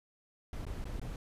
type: noise with dropouts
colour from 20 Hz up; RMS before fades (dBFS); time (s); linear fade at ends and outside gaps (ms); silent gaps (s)
brown; -39; 0.53-1.16; 1; 0.652-0.666 / 0.842-0.854 / 0.997-1.015
effects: resampled to 32000 Hz